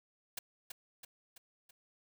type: noise with echo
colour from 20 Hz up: white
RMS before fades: -40 dBFS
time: 0.37-0.39 s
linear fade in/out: 5 ms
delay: 330 ms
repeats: 4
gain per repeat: -5 dB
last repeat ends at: 1.71 s
effects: none